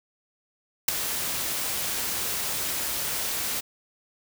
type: noise with ADSR envelope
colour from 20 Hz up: white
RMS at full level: -17 dBFS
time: 0.88-3.61 s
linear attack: 6 ms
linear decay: 6 ms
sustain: -12 dB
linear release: 17 ms
effects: none